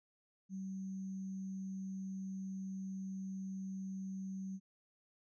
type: tone with sample-and-hold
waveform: sine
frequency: 191.1 Hz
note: G3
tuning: 44 cents flat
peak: -40 dBFS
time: 0.49-4.6 s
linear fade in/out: 50 ms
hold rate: 6300 Hz
effects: resampled to 16000 Hz